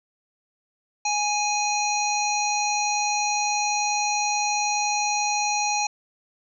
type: harmonic tone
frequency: 830.6 Hz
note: G#5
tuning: in tune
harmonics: 1 / 3 / 5 / 7 / 8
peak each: -24 / -28 / -31 / -30 / -32 dBFS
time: 1.05-5.87 s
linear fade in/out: 5 ms
effects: none